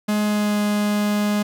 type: tone with pitch glide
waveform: 45% pulse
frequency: 210 to 207.7 Hz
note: G#3 to G#3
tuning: +19 to 0 cents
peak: -18 dBFS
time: 0.08-1.43 s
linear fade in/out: 10 ms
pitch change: -19 cents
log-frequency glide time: 0.23-0.59 s
effects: none